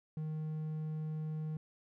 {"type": "tone", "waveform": "triangle", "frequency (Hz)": 155.56, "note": "D#3", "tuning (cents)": 0, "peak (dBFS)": -34, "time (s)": [0.17, 1.57], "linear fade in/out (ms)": 2, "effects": []}